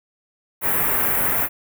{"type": "band-stop noise", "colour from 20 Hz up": "white", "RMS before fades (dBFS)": -20, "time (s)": [0.61, 1.49], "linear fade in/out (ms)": 50, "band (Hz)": [2100, 12000], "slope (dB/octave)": 24, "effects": []}